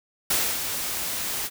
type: noise with ADSR envelope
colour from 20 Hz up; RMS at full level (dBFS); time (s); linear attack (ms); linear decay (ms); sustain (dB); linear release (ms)
white; -22; 0.3-1.5; 7; 270; -7; 43
effects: none